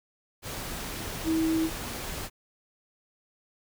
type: tone in noise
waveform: sine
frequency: 322.2 Hz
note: E4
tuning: 39 cents flat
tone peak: -23 dBFS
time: 1.24-1.7 s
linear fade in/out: 50 ms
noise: pink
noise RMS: -36 dBFS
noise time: 0.42-2.3 s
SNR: +10 dB
effects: none